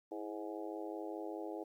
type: harmonic tone with a mistuned harmonic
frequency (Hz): 104.8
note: G#2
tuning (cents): +16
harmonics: 3 / 4 / 5 / 6 / 7 / 8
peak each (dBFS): -44 / -46 / -48 / -50 / -51 / -52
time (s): 0.11-1.64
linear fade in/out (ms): 10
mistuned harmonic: 3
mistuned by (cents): +61
effects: 12-bit